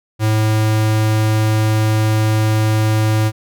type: tone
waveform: square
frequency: 108.7 Hz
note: A2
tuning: 21 cents flat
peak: -13 dBFS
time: 0.19-3.32 s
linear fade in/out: 50 ms
effects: none